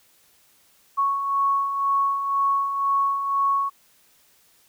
sine beating tone pair, 1106 / 1108 Hz, C#6 / C#6, -4 / -1 cents, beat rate 2 Hz, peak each -29 / -20 dBFS, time 0.97-3.7 s, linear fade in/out 20 ms, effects white hiss -59 dBFS RMS until 4.68 s

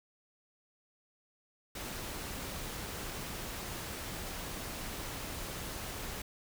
pink noise, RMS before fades -41 dBFS, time 1.75-6.22 s, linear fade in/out 5 ms, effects none

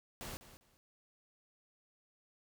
pink noise with echo, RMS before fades -45 dBFS, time 0.21-0.37 s, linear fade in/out 0 ms, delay 200 ms, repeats 2, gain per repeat -13 dB, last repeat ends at 0.77 s, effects none

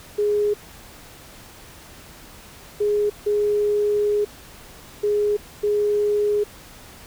sine tone bursts at uneven times, 415.3 Hz, G#4, in tune, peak -17 dBFS, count 5, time 0.18-0.54 / 2.8-3.1 / 3.26-4.25 / 5.03-5.37 / 5.63-6.44 s, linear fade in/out 10 ms, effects pink hiss -44 dBFS RMS until 7.06 s

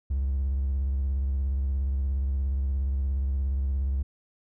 triangle tone with vibrato, 67.6 Hz, C#2, 43 cents flat, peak -21 dBFS, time 0.1-4.03 s, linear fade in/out 10 ms, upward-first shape sine, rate 17 Hz, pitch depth 88 cents each way, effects tanh soft clip ceiling -19 dBFS

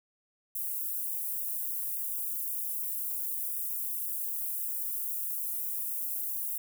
white high-pass noise, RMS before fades -34 dBFS, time 0.55-6.58 s, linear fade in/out 5 ms, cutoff 11000 Hz, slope 24 dB/octave, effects none

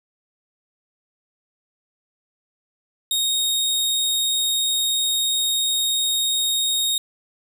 sawtooth tone, 3729 Hz, A#7, in tune, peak -16 dBFS, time 3.11-6.98 s, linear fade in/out 2 ms, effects none

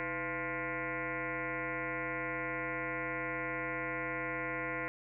sine tone with frequency modulation, 1233 Hz, D#6, 16 cents flat, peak -34 dBFS, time 0-4.88 s, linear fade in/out 0 ms, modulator 183 Hz, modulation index 5.5, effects none

